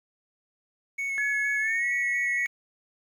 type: tone with vibrato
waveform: triangle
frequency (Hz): 2204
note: C#7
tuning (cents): -11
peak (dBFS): -26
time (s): 0.98-2.47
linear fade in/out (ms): 10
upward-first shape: square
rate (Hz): 4.3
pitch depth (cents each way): 11
type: tone with pitch glide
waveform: sine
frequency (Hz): 1700 to 1930.4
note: G#6 to B6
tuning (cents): +40 to -40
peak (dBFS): -26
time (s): 1.18-2.46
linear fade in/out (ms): 0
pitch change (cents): +220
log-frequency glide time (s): 1.59-1.86
effects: 10-bit